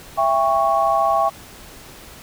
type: chord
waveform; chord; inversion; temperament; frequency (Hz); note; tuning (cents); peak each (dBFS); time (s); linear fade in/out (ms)
sine; C# diminished; first; just; 665.2 / 798.3 / 1108.7; E5 / G5 / C#6; +16 / +31 / 0; -19; 0.17-1.3; 20
effects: pink hiss -41 dBFS RMS until 2.22 s